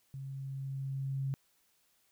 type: tone with level ramp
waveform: sine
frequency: 135.6 Hz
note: C#3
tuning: 38 cents flat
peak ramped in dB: -40 to -31 dBFS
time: 0.14-1.34 s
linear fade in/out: 0 ms
effects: white hiss -72 dBFS RMS until 2.11 s